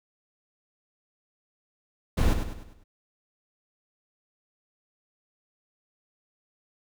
brown noise with echo, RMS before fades -21 dBFS, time 2.17-2.34 s, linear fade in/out 10 ms, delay 100 ms, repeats 5, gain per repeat -7 dB, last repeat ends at 2.84 s, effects none

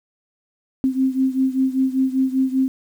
sine beating tone pair, 261.6 / 266.7 Hz, C4 / C4, 0 / +33 cents, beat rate 5.1 Hz, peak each -18 / -21 dBFS, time 0.84-2.68 s, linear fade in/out 0 ms, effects 8-bit

